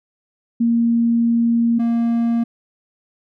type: tone pair in turn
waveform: sine / triangle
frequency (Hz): 233 / 233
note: A#3 / A#3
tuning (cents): -1 / -1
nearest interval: unison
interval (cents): 0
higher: neither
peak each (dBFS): -13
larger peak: neither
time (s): 0.6-1.79 / 1.79-2.44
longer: first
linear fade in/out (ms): 10
effects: none